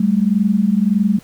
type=tone pair together; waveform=sine; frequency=193.8 / 215.5 Hz; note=G3 / A3; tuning=-20 / -36 cents; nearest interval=major second; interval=184 cents; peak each=-15 dBFS; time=0-1.19 s; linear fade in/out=5 ms; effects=pink hiss -47 dBFS RMS until 1.23 s